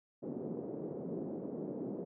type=band-pass noise; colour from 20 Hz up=white; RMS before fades=-41 dBFS; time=0.22-2.05 s; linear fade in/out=20 ms; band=160 to 450 Hz; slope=24 dB/octave; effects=none